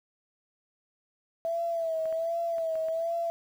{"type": "tone with vibrato", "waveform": "sine", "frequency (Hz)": 659.3, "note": "E5", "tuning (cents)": 0, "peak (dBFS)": -27, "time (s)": [1.45, 3.3], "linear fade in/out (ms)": 0, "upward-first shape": "sine", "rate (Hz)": 1.3, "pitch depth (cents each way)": 49}
{"type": "clicks", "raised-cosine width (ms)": 0.5, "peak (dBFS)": -33, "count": 5, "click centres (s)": [2.056, 2.126, 2.583, 2.755, 2.885]}
{"effects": ["9-bit"]}